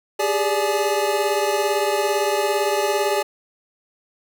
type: tone cluster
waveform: square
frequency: 396.1 / 413.8 / 583 / 849 Hz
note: G4 / G#4 / D5 / G#5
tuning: +18 / -6 / -13 / +38 cents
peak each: -25 dBFS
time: 0.19-3.23 s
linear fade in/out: 10 ms
effects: none